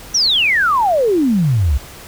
sine exponential sweep, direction down, 6020 to 62 Hz, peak -11 dBFS, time 0.14-1.78 s, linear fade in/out 10 ms, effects pink hiss -36 dBFS RMS until 2.07 s

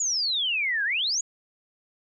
sine exponential two-way sweep, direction down then up, 7040 to 1568 to 7040 Hz, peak -23 dBFS, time 0-1.21 s, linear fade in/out 5 ms, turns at 0.84 s, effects none

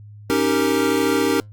square chord, Eb dominant seventh, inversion third, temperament equal with one note detuned, 277.2 / 311.1 / 392 / 463.2 Hz, Db4 / Eb4 / G4 / Bb4, 0 / 0 / 0 / -11 cents, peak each -23 dBFS, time 0.3-1.4 s, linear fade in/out 0 ms, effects added 104 Hz sine -38 dBFS peak until 1.52 s + Opus 48 kbps

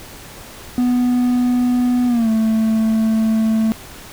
triangle tone with pitch glide, 246.9 to 221.2 Hz, B3 to A3, 0 to +9 cents, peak -11 dBFS, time 0.78-3.72 s, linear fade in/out 0 ms, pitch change -191 cents, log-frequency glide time 2.07-2.29 s, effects pink hiss -37 dBFS RMS until 4.12 s

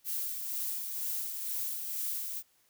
violet noise with tremolo, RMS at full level -34 dBFS, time 0.04-2.43 s, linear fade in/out 50 ms, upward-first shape sine, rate 2.1 Hz, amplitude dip 40%, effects white hiss -69 dBFS RMS until 2.69 s

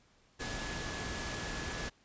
sine tone in noise, 1700 Hz, G#6, 40 cents sharp, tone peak -45 dBFS, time 0.39-1.9 s, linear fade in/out 20 ms, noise pink, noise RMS -39 dBFS, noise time 0.39-1.9 s, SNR -9 dB, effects pink hiss -67 dBFS RMS until 2.04 s + resampled to 16000 Hz

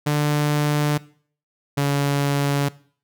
sawtooth tone pair in turn, 148 / 141.84 Hz, D3 / C#3, +14 / +40 cents, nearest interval minor second, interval 74 cents, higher first, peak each -14 dBFS, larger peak neither, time 0.06-0.98 / 1.77-2.69 s, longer neither, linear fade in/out 10 ms, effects noise-tail reverb RT60 0.5 s tail -20 dB re dry

